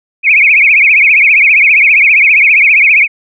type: tone with vibrato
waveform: sine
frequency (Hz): 2349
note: D7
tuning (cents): 0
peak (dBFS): -3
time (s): 0.23-3.08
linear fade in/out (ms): 50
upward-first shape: triangle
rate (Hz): 15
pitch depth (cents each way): 200
effects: none